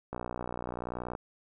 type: click train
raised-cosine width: 1 ms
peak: -22 dBFS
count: 63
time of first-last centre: 0.13-1.151 s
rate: 60.7 Hz
effects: none